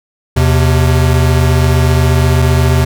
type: tone pair together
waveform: square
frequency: 79.82 / 128.1 Hz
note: D#2 / C3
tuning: +45 / -36 cents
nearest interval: minor sixth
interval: 819 cents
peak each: -11 dBFS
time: 0.36-2.85 s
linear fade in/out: 10 ms
effects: none